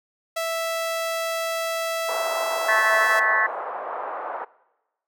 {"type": "tone", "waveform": "sawtooth", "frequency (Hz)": 659, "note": "E5", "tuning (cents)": -1, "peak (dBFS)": -20, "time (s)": [0.36, 3.2], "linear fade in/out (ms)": 10}
{"type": "band-pass noise", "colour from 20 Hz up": "pink", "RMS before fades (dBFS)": -31, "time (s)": [2.08, 4.45], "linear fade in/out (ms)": 10, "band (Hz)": [590, 1200], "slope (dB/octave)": 24}
{"type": "harmonic tone", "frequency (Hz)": 218.3, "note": "A3", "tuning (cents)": -13, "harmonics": [3, 4, 5, 6, 7, 8, 9], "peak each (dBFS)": [-32, -32, -24, -32, -28, -21, -24], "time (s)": [2.68, 3.47], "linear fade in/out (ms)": 10}
{"effects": ["noise-tail reverb RT60 1.0 s tail -21 dB re dry"]}